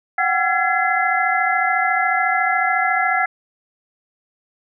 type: tone cluster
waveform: sine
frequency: 735 / 769 / 1359 / 1685 / 2050 Hz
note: F#5 / G5 / F6 / G#6 / C7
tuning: -12 / -33 / -48 / +25 / -36 cents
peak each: -22 dBFS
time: 0.18-3.26 s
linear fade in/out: 5 ms
effects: none